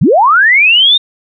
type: linear sweep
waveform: sine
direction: up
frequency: 101.4 to 3712 Hz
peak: -4 dBFS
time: 0.01-0.98 s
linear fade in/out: 10 ms
effects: none